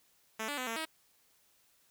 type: tone with pitch steps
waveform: 5% pulse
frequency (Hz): 220.3 / 289.6 / 254 / 227.1 / 318.5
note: A3 / D4 / B3 / A#3 / D#4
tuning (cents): +2 / -24 / +49 / -45 / +41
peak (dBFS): -24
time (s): 0.39-0.855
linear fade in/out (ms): 10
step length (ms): 93
effects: white hiss -69 dBFS RMS until 1.9 s